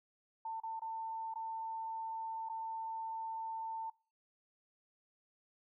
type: tone with dropouts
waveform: sine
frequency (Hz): 896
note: A5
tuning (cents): +31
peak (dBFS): -38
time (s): 0.45-3.9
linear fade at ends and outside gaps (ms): 5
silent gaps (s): 0.602-0.634 / 0.795-0.818 / 1.34-1.356 / 2.489-2.496
effects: noise-tail reverb RT60 0.4 s tail -23 dB re dry